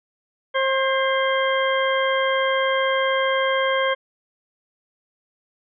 harmonic tone with a mistuned harmonic, 533 Hz, C5, 32 cents sharp, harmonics 1 / 2 / 3 / 4 / 6, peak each -21 / -24 / -26 / -27 / -29 dBFS, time 0.54-3.95 s, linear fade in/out 20 ms, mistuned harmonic 4, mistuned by -40 cents, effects none

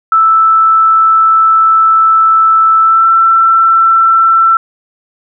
sine tone with pitch glide, 1318.5 to 1339.2 Hz, E6 to E6, 0 to +27 cents, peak -4 dBFS, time 0.12-4.57 s, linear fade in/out 2 ms, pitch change +27 cents, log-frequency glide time 2.81-3.08 s, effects none

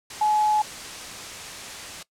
sine tone in noise, 850 Hz, G#5, 40 cents sharp, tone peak -18 dBFS, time 0.21-0.62 s, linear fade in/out 5 ms, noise white, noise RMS -36 dBFS, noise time 0.1-2.03 s, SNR +15 dB, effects noise-tail reverb RT60 0.1 s tail -20 dB re dry + low-pass 8000 Hz 12 dB/octave

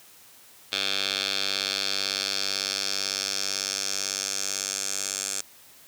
10% pulse tone with band-pass filter sweep, 98 Hz, G2, in tune, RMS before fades -29 dBFS, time 0.72-5.41 s, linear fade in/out 5 ms, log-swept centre 3700 to 7200 Hz, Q 2.8, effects white hiss -52 dBFS RMS until 5.87 s + high-pass 60 Hz 12 dB/octave

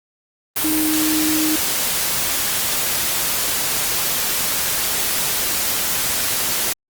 sine tone in noise, 311.1 Hz, D#4, in tune, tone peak -18 dBFS, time 0.64-1.56 s, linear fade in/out 5 ms, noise white, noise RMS -20 dBFS, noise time 0.56-6.73 s, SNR -1 dB, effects Opus 32 kbps

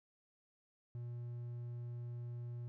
triangle tone, 120 Hz, B2, 49 cents flat, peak -40 dBFS, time 0.95-2.68 s, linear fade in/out 0 ms, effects none

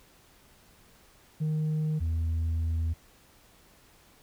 sine tone pair in turn, 154.9 / 81.63 Hz, D#3 / E2, -7 / -16 cents, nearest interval major seventh, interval 1109 cents, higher first, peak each -23 dBFS, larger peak neither, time 1.4-2 / 2-2.94 s, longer second, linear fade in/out 20 ms, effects tanh soft clip ceiling -25 dBFS + pink hiss -59 dBFS RMS until 4.22 s

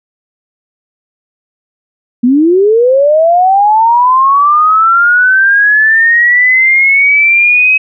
sine linear sweep, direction up, 233.1 to 2553 Hz, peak -4 dBFS, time 2.23-7.78 s, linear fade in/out 10 ms, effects none

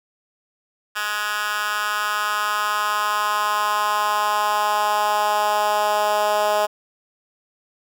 10% pulse tone with high-pass filter sweep, 209.2 Hz, G#3, 13 cents sharp, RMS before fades -21 dBFS, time 0.95-6.67 s, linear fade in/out 20 ms, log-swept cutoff 1600 to 650 Hz, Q 2.6, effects none

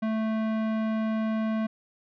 sine tone with tanh clipping, 220 Hz, A3, in tune, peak -27 dBFS, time 0.02-1.67 s, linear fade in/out 10 ms, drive 18 dB, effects none

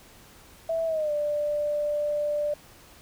sine tone with pitch glide, 656 to 591.2 Hz, E5 to D5, -9 to +11 cents, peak -24 dBFS, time 0.69-2.54 s, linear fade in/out 5 ms, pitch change -180 cents, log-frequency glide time 0.86-1.12 s, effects pink hiss -52 dBFS RMS until 3.01 s

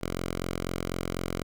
5% pulse tone, 44.05 Hz, F1, 16 cents sharp, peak -19 dBFS, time 0.01-1.43 s, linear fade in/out 10 ms, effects none

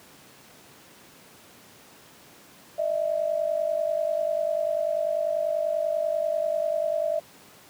sine tone pair together, 608 / 658.2 Hz, D#5 / E5, -40 / -3 cents, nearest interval minor second, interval 137 cents, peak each -26 dBFS, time 2.78-7.2 s, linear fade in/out 10 ms, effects pink hiss -51 dBFS RMS until 7.69 s + high-pass 150 Hz 12 dB/octave

